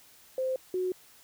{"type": "tone pair in turn", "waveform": "sine", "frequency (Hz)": [520, 367.7], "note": ["C5", "F#4"], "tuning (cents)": [-11, -11], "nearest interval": "tritone", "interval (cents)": 600, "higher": "first", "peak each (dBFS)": -27, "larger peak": "neither", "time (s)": [[0.38, 0.56], [0.74, 0.92]], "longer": "neither", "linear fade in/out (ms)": 2, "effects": ["white hiss -57 dBFS RMS until 1.23 s"]}